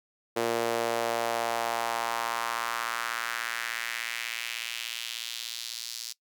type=tone with high-pass filter sweep; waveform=sawtooth; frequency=116.54 Hz; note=A#2; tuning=in tune; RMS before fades=-32 dBFS; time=0.36-6.13 s; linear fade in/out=10 ms; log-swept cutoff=420 to 4900 Hz; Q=2.1; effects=noise-tail reverb RT60 0.1 s tail -20 dB re dry